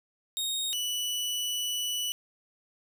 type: tone pair in turn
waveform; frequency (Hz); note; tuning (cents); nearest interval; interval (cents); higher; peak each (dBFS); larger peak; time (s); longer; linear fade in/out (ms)
sawtooth; 3729 / 2960; A#7 / F#7; 0 / 0; major third; 400; first; -26; neither; 0.37-0.73 / 0.73-2.12; second; 0
effects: none